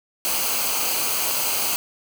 white noise with comb filter, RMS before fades -23 dBFS, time 0.25-1.76 s, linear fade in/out 0 ms, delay 0.55 ms, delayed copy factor -0.6, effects none

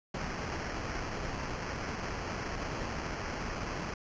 pink noise with sample-and-hold, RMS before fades -37 dBFS, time 0.14-3.94 s, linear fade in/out 5 ms, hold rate 3675 Hz, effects resampled to 16000 Hz

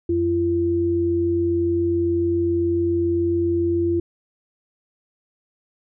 sine tone pair together, 90.2 / 340.9 Hz, F#2 / F4, -44 / -42 cents, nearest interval octave + major seventh, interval 2302 cents, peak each -26 / -18 dBFS, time 0.09-4 s, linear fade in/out 5 ms, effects none

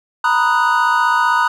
triangle chord, B major seventh, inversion third, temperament equal, 932.3 / 987.8 / 1244.5 / 1480 Hz, A#5 / B5 / D#6 / F#6, 0 / 0 / 0 / 0 cents, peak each -16 dBFS, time 0.24-1.48 s, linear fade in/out 5 ms, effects none

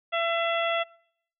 harmonic tone, 672 Hz, E5, 33 cents sharp, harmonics 1 / 2 / 3 / 4 / 5, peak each -27 / -30 / -32 / -33 / -34 dBFS, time 0.12-0.84 s, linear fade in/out 20 ms, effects noise-tail reverb RT60 0.7 s tail -25 dB re dry

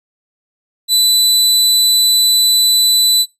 sawtooth tone, 3990 Hz, B7, 17 cents sharp, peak -6 dBFS, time 0.88-3.26 s, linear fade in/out 50 ms, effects noise-tail reverb RT60 0.2 s tail -20 dB re dry + resampled to 32000 Hz

